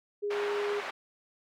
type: tone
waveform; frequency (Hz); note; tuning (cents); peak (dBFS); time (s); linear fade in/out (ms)
sine; 410.6; G#4; -20; -29; 0.22-0.81; 20
type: band-pass noise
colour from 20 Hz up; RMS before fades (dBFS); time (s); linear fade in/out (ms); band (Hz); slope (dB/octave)
pink; -38; 0.3-0.91; 10; 760 to 2300; 12
effects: none